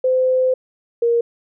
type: tone pair in turn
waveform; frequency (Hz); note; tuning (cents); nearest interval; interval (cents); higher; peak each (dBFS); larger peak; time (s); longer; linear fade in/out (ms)
sine; 514 / 469.1; C5 / A#4; -31 / +11; major second; 158; first; -13; neither; 0.04-0.54 / 1.02-1.21; first; 5
effects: none